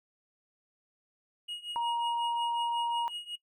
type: tone with tremolo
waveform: triangle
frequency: 2883 Hz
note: F#7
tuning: 46 cents flat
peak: -32 dBFS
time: 1.48-3.36 s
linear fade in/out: 10 ms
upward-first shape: triangle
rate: 5.5 Hz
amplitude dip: 90%
type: tone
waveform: sine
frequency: 940 Hz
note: A#5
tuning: 14 cents sharp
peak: -28 dBFS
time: 1.76-3.08 s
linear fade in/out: 0 ms
effects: noise-tail reverb RT60 0.1 s tail -19 dB re dry